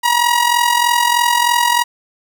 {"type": "tone with amplitude modulation", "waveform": "sawtooth", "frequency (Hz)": 957, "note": "A#5", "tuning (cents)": 45, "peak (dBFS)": -5, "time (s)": [0.03, 1.84], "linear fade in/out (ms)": 20, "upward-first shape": "sine", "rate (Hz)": 43.2, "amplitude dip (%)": 65, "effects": []}